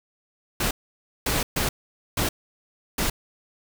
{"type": "noise bursts at uneven times", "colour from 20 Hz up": "pink", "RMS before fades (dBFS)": -24, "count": 5, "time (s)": [[0.6, 0.71], [1.26, 1.43], [1.56, 1.69], [2.17, 2.29], [2.98, 3.1]], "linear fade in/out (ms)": 5, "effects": []}